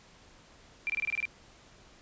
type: tone bursts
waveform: sine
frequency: 2366 Hz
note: D7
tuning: 12 cents sharp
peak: -28 dBFS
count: 8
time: 0.87-1.254 s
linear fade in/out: 0 ms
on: 27 ms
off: 24 ms
effects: pink hiss -57 dBFS RMS until 2.01 s + resampled to 16000 Hz